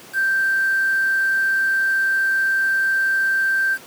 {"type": "tone with quantisation", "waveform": "sine", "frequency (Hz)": 1568, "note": "G6", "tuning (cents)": 0, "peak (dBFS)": -16, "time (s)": [0.13, 3.78], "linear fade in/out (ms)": 50, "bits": 6, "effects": ["pink hiss -42 dBFS RMS until 3.86 s", "high-pass 200 Hz 12 dB/octave"]}